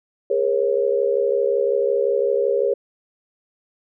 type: tone cluster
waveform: sine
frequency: 407.1 / 472.6 / 545 Hz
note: G#4 / A#4 / C#5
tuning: -35 / +24 / -29 cents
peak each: -21 dBFS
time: 0.3-2.74 s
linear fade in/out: 5 ms
effects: none